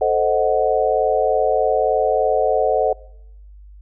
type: chord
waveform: sine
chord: A diminished seventh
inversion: none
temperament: equal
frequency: 440 / 523.3 / 622.3 / 740 Hz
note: A4 / C5 / Eb5 / Gb5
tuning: 0 / 0 / 0 / 0 cents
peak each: -20 dBFS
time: 0.01-2.93 s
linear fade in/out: 5 ms
effects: noise-tail reverb RT60 0.8 s tail -23 dB re dry + added 50 Hz sine -39 dBFS peak until 3.81 s